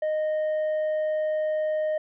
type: tone with tanh clipping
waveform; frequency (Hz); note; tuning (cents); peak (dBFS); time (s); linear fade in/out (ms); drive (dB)
triangle; 618; D#5; -12; -24; 0.02-1.98; 5; 8
effects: none